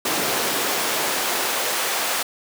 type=noise with high-pass filter sweep; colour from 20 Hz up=pink; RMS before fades=-23 dBFS; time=0.05-2.23 s; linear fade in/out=5 ms; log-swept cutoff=290 to 650 Hz; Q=0.76; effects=none